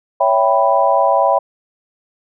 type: chord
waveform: sine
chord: C# half-diminished seventh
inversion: none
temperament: equal with one note detuned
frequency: 558.5 / 659.3 / 784 / 987.8 Hz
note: C#5 / E5 / G5 / B5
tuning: +13 / 0 / 0 / 0 cents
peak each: -16 dBFS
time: 0.2-1.39 s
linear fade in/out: 10 ms
effects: none